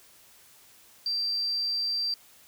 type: tone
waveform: sine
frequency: 4699 Hz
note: D8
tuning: in tune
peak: -26 dBFS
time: 1.06-2.14 s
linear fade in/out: 2 ms
effects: white hiss -56 dBFS RMS until 2.47 s